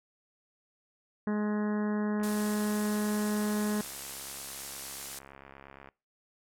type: harmonic tone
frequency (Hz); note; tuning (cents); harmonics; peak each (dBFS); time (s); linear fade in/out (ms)
210; G#3; +19; 1 / 2 / 3 / 4 / 5 / 6 / 7 / 8 / 9; -28 / -36 / -43 / -45 / -44 / -50 / -48 / -46 / -51; 1.27-3.81; 2
type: click train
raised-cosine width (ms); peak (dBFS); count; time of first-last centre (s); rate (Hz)
0.5; -33; 254; 2.2-5.888; 68.6
type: noise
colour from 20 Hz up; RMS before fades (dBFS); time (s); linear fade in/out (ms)
blue; -37; 2.23-5.19; 5
effects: noise-tail reverb RT60 0.3 s tail -23 dB re dry + low-pass 11000 Hz 12 dB/octave